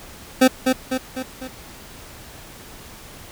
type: tone with echo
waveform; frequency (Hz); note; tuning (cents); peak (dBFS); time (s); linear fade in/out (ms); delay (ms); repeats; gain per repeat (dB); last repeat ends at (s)
25% pulse; 258.8; C4; -19; -6; 0.41-0.48; 10; 250; 4; -5; 1.48
effects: pink hiss -41 dBFS RMS until 3.31 s